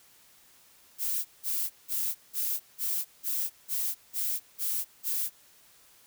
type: noise bursts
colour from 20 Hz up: violet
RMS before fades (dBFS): -30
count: 10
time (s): 0.98-5.3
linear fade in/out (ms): 50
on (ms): 270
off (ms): 180
effects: white hiss -59 dBFS RMS until 6.06 s